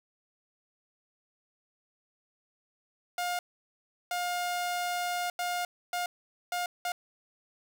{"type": "tone bursts at uneven times", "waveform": "sawtooth", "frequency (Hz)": 710, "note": "F5", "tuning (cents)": 28, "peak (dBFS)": -26, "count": 6, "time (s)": [[3.18, 3.39], [4.11, 5.3], [5.39, 5.65], [5.93, 6.06], [6.52, 6.66], [6.85, 6.92]], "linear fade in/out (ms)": 2, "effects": []}